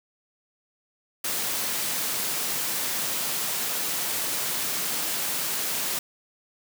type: high-pass noise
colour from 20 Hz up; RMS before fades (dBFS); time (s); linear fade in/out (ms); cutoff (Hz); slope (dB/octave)
white; -28; 1.24-5.99; 5; 120; 24
effects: none